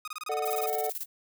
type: tone bursts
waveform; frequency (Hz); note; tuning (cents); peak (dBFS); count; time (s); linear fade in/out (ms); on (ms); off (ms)
sawtooth; 1244.5; D#6; 0; -31; 12; 0.05-0.66; 2; 27; 26
type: chord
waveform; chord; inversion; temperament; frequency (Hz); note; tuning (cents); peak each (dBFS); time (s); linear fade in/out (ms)
triangle; D major; second; equal with one note detuned; 440 / 602.8 / 740; A4 / D5 / F#5; 0 / +45 / 0; -30 / -34 / -29; 0.29-0.9; 5
type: noise with tremolo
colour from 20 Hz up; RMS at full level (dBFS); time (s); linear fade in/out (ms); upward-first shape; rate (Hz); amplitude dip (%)
violet; -34; 0.45-1.06; 10; square; 18; 80
effects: none